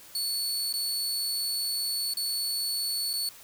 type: tone with dropouts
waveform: sawtooth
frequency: 4435 Hz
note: C#8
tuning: in tune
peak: -25 dBFS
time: 0.15-3.29 s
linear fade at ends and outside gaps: 2 ms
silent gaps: 0.727-0.738 / 2.137-2.17 / 3.132-3.136 s
effects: white hiss -50 dBFS RMS until 3.43 s